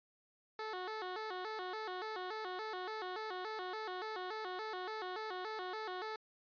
15% pulse tone with vibrato, 399.5 Hz, G4, 33 cents sharp, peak -34 dBFS, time 0.59-6.16 s, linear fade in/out 2 ms, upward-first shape square, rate 3.5 Hz, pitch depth 150 cents each way, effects resampled to 11025 Hz

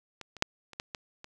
clicks, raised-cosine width 0.2 ms, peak -24 / -28 / -6 / -29 / -17 / -19 / -27 dBFS, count 7, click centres 0.213 / 0.367 / 0.424 / 0.733 / 0.799 / 0.948 / 1.244 s, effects none

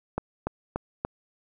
click train, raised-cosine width 1 ms, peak -13 dBFS, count 4, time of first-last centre 0.18-1.05 s, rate 3.45 Hz, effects none

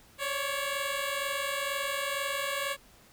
10% pulse tone pair together, 548 / 570.1 Hz, C#5 / C#5, -20 / +48 cents, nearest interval minor second, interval 68 cents, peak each -25 dBFS, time 0.18-2.77 s, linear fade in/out 50 ms, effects pink hiss -58 dBFS RMS until 3.12 s

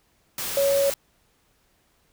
sine tone in noise, 557 Hz, C#5, 8 cents sharp, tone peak -18 dBFS, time 0.57-0.9 s, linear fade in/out 2 ms, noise white, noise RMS -30 dBFS, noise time 0.38-0.94 s, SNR +9 dB, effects pink hiss -65 dBFS RMS until 2.12 s

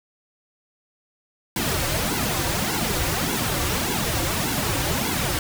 pink noise with flanger, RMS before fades -24 dBFS, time 1.56-5.39 s, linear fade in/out 2 ms, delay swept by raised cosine 1.6 to 4.8 ms, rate 1.7 Hz, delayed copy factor -0.9, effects none

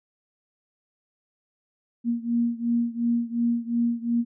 sine beating tone pair, 234.5 / 237.3 Hz, A#3 / A#3, +11 / +31 cents, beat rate 2.8 Hz, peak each -24 / -26 dBFS, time 2.04-4.25 s, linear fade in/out 50 ms, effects none

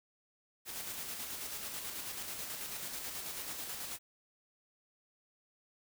white noise with tremolo, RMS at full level -41 dBFS, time 0.65-3.99 s, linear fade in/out 50 ms, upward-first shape square, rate 9.2 Hz, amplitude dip 30%, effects none

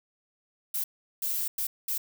violet noise bursts at uneven times, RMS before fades -30 dBFS, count 4, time 0.74-0.84 / 1.22-1.48 / 1.58-1.67 / 1.88-1.98 s, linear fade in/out 5 ms, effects none

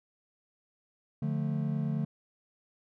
triangle chord, D minor, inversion none, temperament just, 146.83 / 176.2 / 220.2 Hz, D3 / F3 / A3, 0 / +16 / +2 cents, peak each -29 / -34 / -32 dBFS, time 1.22-2.05 s, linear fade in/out 5 ms, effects none

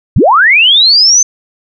sine linear sweep, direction up, 50.1 to 6272 Hz, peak -3 dBFS, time 0.16-1.23 s, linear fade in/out 5 ms, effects none

